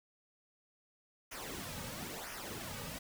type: noise with flanger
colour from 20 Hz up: pink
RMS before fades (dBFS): -44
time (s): 1.31-2.99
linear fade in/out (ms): 10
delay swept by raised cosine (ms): 0.24 to 2.94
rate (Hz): 1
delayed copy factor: -0.7
effects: none